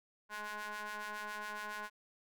sawtooth ring-modulated tone, 209.4 Hz, G#3, 15 cents sharp, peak -34 dBFS, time 0.29-1.9 s, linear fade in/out 50 ms, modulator 1260 Hz, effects none

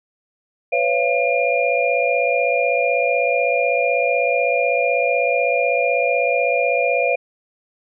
sine tone cluster, 502 / 558 / 683 / 2411 Hz, B4 / C#5 / F5 / D7, +28 / +11 / -39 / +45 cents, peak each -21 dBFS, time 0.72-7.16 s, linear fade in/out 10 ms, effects none

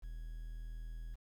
triangle tone with quantisation, 40.44 Hz, E1, 32 cents flat, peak -40 dBFS, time 0.02-1.16 s, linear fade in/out 20 ms, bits 11, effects none

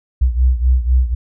sine beating tone pair, 61.74 / 65.74 Hz, B1 / C2, 0 / +9 cents, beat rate 4 Hz, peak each -12 / -16 dBFS, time 0.21-1.15 s, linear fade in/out 10 ms, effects none

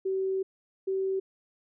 sine tone pair in turn, 382.1 / 383.5 Hz, G4 / G4, -44 / -38 cents, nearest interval unison, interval 6 cents, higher second, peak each -26 dBFS, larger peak neither, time 0.05-0.43 / 0.87-1.2 s, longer first, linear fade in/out 10 ms, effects none

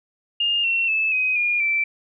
sine tone with pitch steps, 2824 / 2718 / 2617 / 2519 / 2425 / 2334 Hz, F7 / F7 / E7 / D#7 / D#7 / D7, +19 / -48 / -13 / +21 / -45 / -11 cents, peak -18 dBFS, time 0.4-1.84 s, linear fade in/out 5 ms, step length 240 ms, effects none

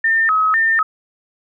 sine tone with vibrato, 1518 Hz, F#6, 44 cents sharp, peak -12 dBFS, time 0.04-0.83 s, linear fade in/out 5 ms, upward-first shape square, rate 2 Hz, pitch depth 300 cents each way, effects none

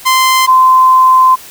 sawtooth / sine tone pair in turn, 1039 / 1033.1 Hz, C6 / C6, -12 / -22 cents, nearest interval unison, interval 10 cents, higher first, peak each -3 dBFS, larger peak neither, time 0.05-0.47 / 0.47-1.36 s, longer second, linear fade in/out 20 ms, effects white hiss -33 dBFS RMS until 1.5 s

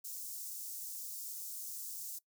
white high-pass noise, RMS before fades -44 dBFS, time 0.04-2.19 s, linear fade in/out 10 ms, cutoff 5800 Hz, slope 24 dB/octave, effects noise-tail reverb RT60 0.1 s tail -20 dB re dry

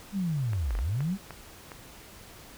sine linear two-way sweep, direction down then up, 207.7 to 43.65 to 207.7 Hz, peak -26 dBFS, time 0.12-1.18 s, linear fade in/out 50 ms, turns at 0.77 s
clicks, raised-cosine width 0.5 ms, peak -25 dBFS, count 7, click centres 0.533 / 0.707 / 0.752 / 0.789 / 1.006 / 1.307 / 1.718 s
effects pink hiss -49 dBFS RMS until 2.57 s

